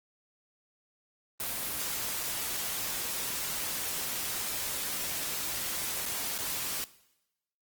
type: noise with dropouts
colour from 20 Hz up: white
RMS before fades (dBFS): -34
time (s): 1.4-6.84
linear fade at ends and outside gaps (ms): 0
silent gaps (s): 2.233-2.237 / 6.055-6.061 / 6.379-6.388
effects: noise-tail reverb RT60 0.9 s tail -19 dB re dry + Opus 24 kbps